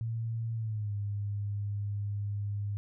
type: tone with pitch glide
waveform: sine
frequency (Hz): 113.9 to 102.06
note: A#2 to G#2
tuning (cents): -40 to -30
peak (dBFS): -31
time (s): 0.01-2.77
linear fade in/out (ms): 0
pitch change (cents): -190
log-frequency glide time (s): 0.55-0.93
effects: none